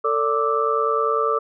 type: tone cluster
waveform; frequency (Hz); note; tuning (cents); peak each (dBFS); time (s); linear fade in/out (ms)
sine; 448 / 578 / 1178 / 1308; A4 / D5 / D6 / E6; +31 / -28 / +5 / -14; -22 / -27 / -21 / -26; 0.04-1.39; 10
effects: none